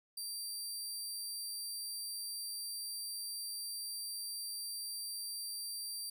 20% pulse tone, 4699 Hz, D8, in tune, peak -34 dBFS, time 0.17-6.1 s, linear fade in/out 5 ms, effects none

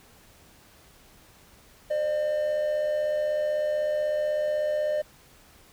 triangle tone pair together, 528 / 604.1 Hz, C5 / D5, +16 / +49 cents, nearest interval major second, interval 233 cents, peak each -33 / -22 dBFS, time 1.9-5.02 s, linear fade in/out 10 ms, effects pink hiss -55 dBFS RMS until 5.72 s

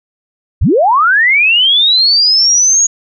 sine linear sweep, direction up, 35.01 to 6720 Hz, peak -6 dBFS, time 0.61-2.87 s, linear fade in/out 10 ms, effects none

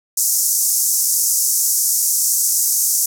pink band-pass noise, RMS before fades -17 dBFS, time 0.17-3.06 s, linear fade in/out 5 ms, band 5700 to 15000 Hz, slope 48 dB/octave, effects none

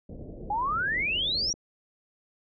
pink low-pass noise, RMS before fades -41 dBFS, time 0.09-1.51 s, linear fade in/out 5 ms, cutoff 610 Hz, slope 48 dB/octave
sine exponential sweep, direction up, 800 to 5850 Hz, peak -25 dBFS, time 0.5-1.53 s, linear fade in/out 5 ms
click train, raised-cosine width 2 ms, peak -34 dBFS, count 6, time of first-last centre 0.92-1.54 s, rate 8.07 Hz
effects none

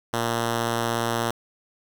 5% pulse tone, 116.6 Hz, A#2, 1 cent sharp, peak -12 dBFS, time 0.13-1.31 s, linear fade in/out 5 ms, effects 7-bit

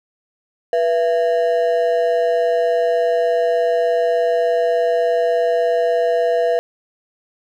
triangle ring-modulated tone, 580 Hz, D5, 22 cents flat, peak -9 dBFS, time 0.73-6.59 s, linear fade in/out 0 ms, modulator 91.7 Hz, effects none

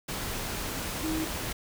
sine tone in noise, 317 Hz, D#4, 32 cents sharp, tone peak -29 dBFS, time 1.03-1.25 s, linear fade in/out 10 ms, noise pink, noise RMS -34 dBFS, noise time 0.08-1.53 s, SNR +2 dB, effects none

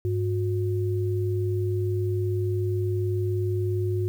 sine tone pair together, 101.55 / 361.9 Hz, G#2 / F#4, -38 / -38 cents, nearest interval octave + minor seventh, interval 2200 cents, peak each -24 / -28 dBFS, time 0.05-4.08 s, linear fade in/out 0 ms, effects 9-bit

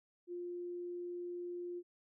sine tone, 351.8 Hz, F4, 13 cents sharp, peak -40 dBFS, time 0.27-1.83 s, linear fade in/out 50 ms, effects none

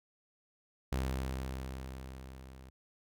sawtooth tone with level ramp, 65.41 Hz, C2, in tune, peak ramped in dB -27 to -47 dBFS, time 0.92-2.7 s, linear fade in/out 5 ms, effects none

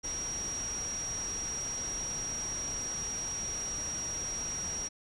sine tone in noise, 5690 Hz, F8, 31 cents sharp, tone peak -34 dBFS, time 0.03-4.89 s, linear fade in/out 20 ms, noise pink, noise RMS -43 dBFS, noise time 0.03-4.89 s, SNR +6 dB, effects resampled to 24000 Hz

